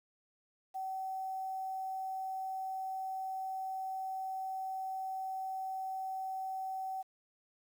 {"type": "tone with quantisation", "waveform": "sine", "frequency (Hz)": 762, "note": "G5", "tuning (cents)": -49, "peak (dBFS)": -36, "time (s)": [0.74, 7.03], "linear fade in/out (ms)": 20, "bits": 10, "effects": []}